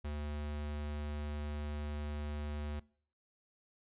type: tone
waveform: square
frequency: 74.1 Hz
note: D2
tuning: 16 cents sharp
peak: -38 dBFS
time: 0.04-2.8 s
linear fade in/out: 10 ms
effects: noise-tail reverb RT60 0.5 s tail -22 dB re dry + resampled to 8000 Hz